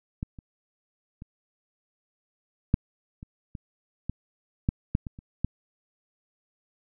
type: clicks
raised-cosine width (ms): 5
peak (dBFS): -18 / -30 / -28 / -7 / -28 / -24 / -17 / -10 / -10 / -22 / -30 / -12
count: 12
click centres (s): 0.229 / 0.388 / 1.221 / 2.741 / 3.229 / 3.552 / 4.096 / 4.689 / 4.951 / 5.068 / 5.189 / 5.446
effects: none